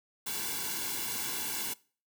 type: noise with comb filter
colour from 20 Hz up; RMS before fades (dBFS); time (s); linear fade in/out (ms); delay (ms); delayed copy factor
white; -35; 0.26-1.74; 10; 1.6; -0.95
effects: noise-tail reverb RT60 0.4 s tail -22 dB re dry